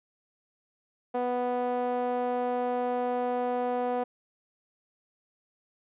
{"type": "tone with band-pass filter", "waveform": "sawtooth", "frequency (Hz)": 246.9, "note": "B3", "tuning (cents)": 0, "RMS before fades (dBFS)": -29, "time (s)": [1.14, 4.04], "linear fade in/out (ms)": 10, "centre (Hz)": 630, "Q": 3, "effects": ["resampled to 8000 Hz"]}